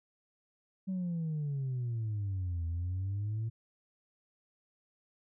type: exponential two-way sweep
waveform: sine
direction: down then up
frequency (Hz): 192.7 to 82.41 to 114.7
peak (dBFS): -30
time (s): 0.87-3.5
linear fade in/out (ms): 20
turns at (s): 2.66
effects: tanh soft clip ceiling -30 dBFS